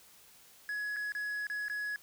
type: tone with dropouts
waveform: triangle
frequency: 1682 Hz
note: G#6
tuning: 22 cents sharp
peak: -32 dBFS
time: 0.69-1.96 s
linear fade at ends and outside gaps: 1 ms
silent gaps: 0.962-0.966 / 1.121-1.15 / 1.469-1.499 / 1.683-1.698 s
effects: white hiss -59 dBFS RMS until 2.02 s